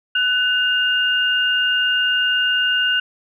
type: tone pair together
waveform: sine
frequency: 1494 / 2822 Hz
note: F#6 / F7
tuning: +16 / +17 cents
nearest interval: major seventh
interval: 1101 cents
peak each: -18 dBFS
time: 0.15-3 s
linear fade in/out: 5 ms
effects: none